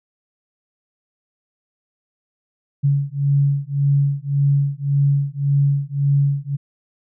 sine beating tone pair, 140 / 141.8 Hz, C#3 / C#3, +18 / +40 cents, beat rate 1.8 Hz, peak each -18 dBFS, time 2.83-6.57 s, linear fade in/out 20 ms, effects none

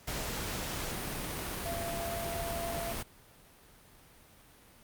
sine tone in noise, 679 Hz, F5, 49 cents flat, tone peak -36 dBFS, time 1.65-2.93 s, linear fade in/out 10 ms, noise pink, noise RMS -37 dBFS, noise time 0.07-3.03 s, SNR -2 dB, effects pink hiss -58 dBFS RMS until 4.83 s + Opus 48 kbps

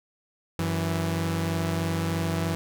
sawtooth tone pair together, 93.98 / 164.81 Hz, F#2 / E3, +28 / 0 cents, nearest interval minor seventh, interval 972 cents, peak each -25 / -23 dBFS, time 0.59-2.55 s, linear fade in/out 0 ms, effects none

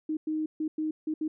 sine tone bursts at uneven times, 311.1 Hz, D#4, in tune, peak -27 dBFS, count 6, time 0.09-0.17 / 0.27-0.46 / 0.6-0.68 / 0.78-0.91 / 1.07-1.14 / 1.21-1.28 s, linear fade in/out 5 ms, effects none

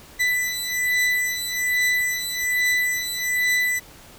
40% pulse beating tone pair, 1989 / 1990.2 Hz, B6 / B6, +12 / +13 cents, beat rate 1.2 Hz, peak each -22 / -23 dBFS, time 0.19-3.8 s, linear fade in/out 20 ms, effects pink hiss -46 dBFS RMS until 4.18 s

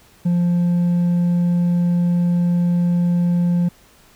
sine tone with hard clipping, 174.61 Hz, F3, in tune, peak -15 dBFS, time 0.25-3.69 s, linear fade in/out 10 ms, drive 2 dB, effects pink hiss -51 dBFS RMS until 4.15 s

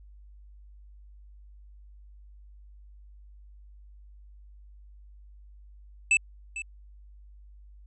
square tone with echo, 2633 Hz, E7, 3 cents flat, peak -19 dBFS, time 6.11-6.17 s, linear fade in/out 2 ms, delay 450 ms, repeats 1, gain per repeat -14 dB, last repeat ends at 6.62 s, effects added 50 Hz sine -48 dBFS peak until 7.86 s + resampled to 22050 Hz

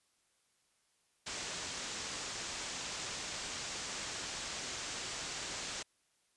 white low-pass noise, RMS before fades -42 dBFS, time 1.26-5.83 s, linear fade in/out 10 ms, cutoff 7800 Hz, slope 48 dB/octave, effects white hiss -75 dBFS RMS until 6.36 s + resampled to 24000 Hz

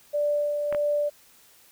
sine tone with tremolo, 587 Hz, D5, 1 cent flat, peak -21 dBFS, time 0.13-1.1 s, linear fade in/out 20 ms, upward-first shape sine, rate 1.6 Hz, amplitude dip 35%
clicks, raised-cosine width 0.5 ms, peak -18 dBFS, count 2, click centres 0.726 / 0.748 s
effects white hiss -56 dBFS RMS until 1.71 s

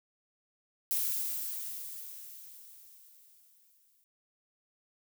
violet noise with exponential decay, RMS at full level -30 dBFS, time 0.91-4.04 s, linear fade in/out 0 ms, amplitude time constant 680 ms, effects none

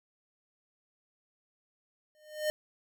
square tone with exponential growth, 610 Hz, D#5, 34 cents flat, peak -26 dBFS, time 2.15-2.5 s, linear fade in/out 0 ms, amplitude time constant 75 ms, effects none

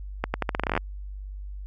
accelerating click train, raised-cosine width 0.5 ms, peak -9 dBFS, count 14, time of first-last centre 0.24-0.776 s, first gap 100 ms, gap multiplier 0.83, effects added 49 Hz sine -34 dBFS peak until 1.66 s

